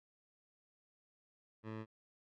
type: tone with low-pass filter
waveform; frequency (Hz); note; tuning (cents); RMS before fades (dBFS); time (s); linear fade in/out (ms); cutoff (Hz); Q
15% pulse; 110; A2; 0; -45; 1.63-1.86; 50; 2300; 0.79
effects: none